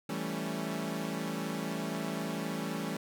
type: chord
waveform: sawtooth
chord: A dominant seventh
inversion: second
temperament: equal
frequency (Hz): 164.81 / 196 / 220 / 277.2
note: E3 / G3 / A3 / C#4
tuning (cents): 0 / 0 / 0 / 0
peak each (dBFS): -35 / -35 / -35 / -36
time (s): 0.09-2.97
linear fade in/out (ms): 5
effects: none